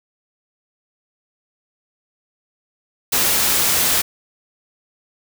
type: noise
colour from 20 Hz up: white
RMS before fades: -17 dBFS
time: 3.12-4.02 s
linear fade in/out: 10 ms
effects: none